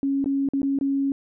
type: tone with dropouts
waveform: sine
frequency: 275.5 Hz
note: C#4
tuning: 11 cents flat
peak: -20 dBFS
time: 0.03-1.12 s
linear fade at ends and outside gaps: 1 ms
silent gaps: 0.243-0.259 / 0.488-0.535 / 0.618-0.63 / 0.788-0.811 s
effects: none